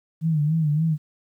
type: tone with vibrato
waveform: sine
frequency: 155 Hz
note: D#3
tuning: 6 cents flat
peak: -18 dBFS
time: 0.21-0.98 s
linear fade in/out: 50 ms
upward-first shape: sine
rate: 3.5 Hz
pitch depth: 93 cents each way
effects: 10-bit